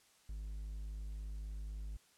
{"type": "tone", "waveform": "triangle", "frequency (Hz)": 51.91, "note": "G#1", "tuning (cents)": 0, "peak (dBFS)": -39, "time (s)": [0.29, 1.97], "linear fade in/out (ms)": 5, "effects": ["white hiss -68 dBFS RMS until 2.17 s", "low-pass 10000 Hz 12 dB/octave"]}